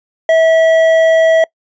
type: tone with hard clipping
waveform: triangle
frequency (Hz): 649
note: E5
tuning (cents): -27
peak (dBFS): -8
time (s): 0.29-1.44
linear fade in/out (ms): 2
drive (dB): 11
effects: noise-tail reverb RT60 0.1 s tail -24 dB re dry + resampled to 16000 Hz